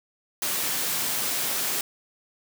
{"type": "high-pass noise", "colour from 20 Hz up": "white", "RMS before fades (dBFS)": -27, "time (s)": [0.42, 1.81], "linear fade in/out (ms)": 2, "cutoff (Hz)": 110, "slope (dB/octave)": 24, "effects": []}